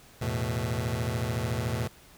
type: chord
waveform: sawtooth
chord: E suspended fourth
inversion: none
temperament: just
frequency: 82.41 / 109.88 / 123.61 Hz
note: E2 / A2 / B2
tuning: 0 / -2 / +2 cents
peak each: -31 / -27 / -27 dBFS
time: 0.21-1.88 s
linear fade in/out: 10 ms
effects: pink hiss -54 dBFS RMS until 2.17 s